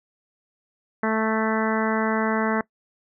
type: harmonic tone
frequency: 220 Hz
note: A3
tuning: in tune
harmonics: 1 / 2 / 3 / 4 / 5 / 6 / 7 / 8 / 9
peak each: -24 / -27 / -29 / -30 / -31 / -32 / -32 / -33 / -34 dBFS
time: 1.03-2.61 s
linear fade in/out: 2 ms
effects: noise-tail reverb RT60 0.1 s tail -22 dB re dry